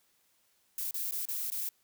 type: noise with dropouts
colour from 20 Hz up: violet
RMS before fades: -35 dBFS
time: 0.78-1.69 s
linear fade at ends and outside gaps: 2 ms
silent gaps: 0.91-0.942 / 1.111-1.121 / 1.254-1.286 / 1.502-1.519 s
effects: white hiss -71 dBFS RMS until 1.83 s

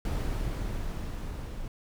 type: noise with level ramp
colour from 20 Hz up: brown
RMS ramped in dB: -29 to -38 dBFS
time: 0.05-1.68 s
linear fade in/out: 2 ms
effects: none

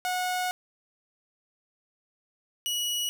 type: tone pair in turn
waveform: sawtooth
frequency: 730 / 2920 Hz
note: F#5 / F#7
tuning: -24 / -24 cents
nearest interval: 2 octaves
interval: 2400 cents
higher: second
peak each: -23 / -24 dBFS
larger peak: first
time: 0.05-0.51 / 2.66-3.09 s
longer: first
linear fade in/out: 0 ms
effects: none

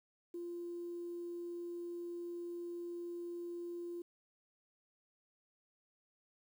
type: tone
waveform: sine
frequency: 346.1 Hz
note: F4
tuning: 16 cents flat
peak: -40 dBFS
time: 0.34-4.02 s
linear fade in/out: 5 ms
effects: tanh soft clip ceiling -36 dBFS + 11-bit

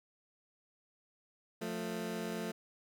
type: tone pair together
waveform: 20% pulse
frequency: 176.8 / 221.7 Hz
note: F3 / A3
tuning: +22 / +13 cents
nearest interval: major third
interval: 391 cents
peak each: -36 / -34 dBFS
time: 1.61-2.52 s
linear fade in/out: 10 ms
effects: none

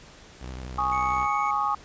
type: tone with vibrato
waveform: sawtooth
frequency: 63.6 Hz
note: C2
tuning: 48 cents flat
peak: -31 dBFS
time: 0.39-1.28 s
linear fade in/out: 50 ms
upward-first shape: square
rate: 11 Hz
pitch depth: 58 cents each way
type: chord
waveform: sine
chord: Ab suspended fourth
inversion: none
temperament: equal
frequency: 830.6 / 1108.7 / 1244.5 Hz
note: Ab5 / Db6 / Eb6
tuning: 0 / 0 / 0 cents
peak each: -27 dBFS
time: 0.78-1.75 s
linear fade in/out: 5 ms
type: tone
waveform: triangle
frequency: 2221 Hz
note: C#7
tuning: 3 cents sharp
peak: -32 dBFS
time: 0.92-1.51 s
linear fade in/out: 5 ms
effects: pink hiss -49 dBFS RMS until 1.84 s + resampled to 16000 Hz

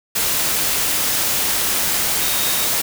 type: tone in noise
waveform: sine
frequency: 3729 Hz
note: A#7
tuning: in tune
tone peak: -28 dBFS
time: 2.2-2.67 s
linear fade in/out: 10 ms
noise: white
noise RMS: -19 dBFS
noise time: 0.15-2.82 s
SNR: -12 dB
effects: none

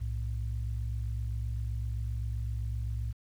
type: tone pair together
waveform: sine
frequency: 62.27 / 110 Hz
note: B1 / A2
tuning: +15 / 0 cents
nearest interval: minor seventh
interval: 985 cents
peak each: -32 / -34 dBFS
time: 0-3.13 s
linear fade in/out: 20 ms
effects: tanh soft clip ceiling -24 dBFS + 10-bit

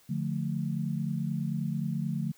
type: chord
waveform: sine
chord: D minor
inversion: none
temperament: just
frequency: 146.83 / 176.2 / 220.2 Hz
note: D3 / F3 / A3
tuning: 0 / +16 / +2 cents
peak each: -32 / -33 / -34 dBFS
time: 0.09-2.32 s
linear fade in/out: 10 ms
effects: white hiss -61 dBFS RMS until 2.37 s

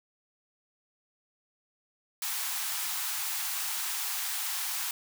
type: high-pass noise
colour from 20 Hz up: white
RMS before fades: -33 dBFS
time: 2.22-4.91 s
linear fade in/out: 2 ms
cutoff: 740 Hz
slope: 96 dB/octave
effects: none

